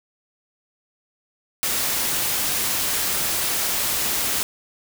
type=noise; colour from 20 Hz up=white; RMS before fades=-23 dBFS; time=1.63-4.43 s; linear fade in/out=0 ms; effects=none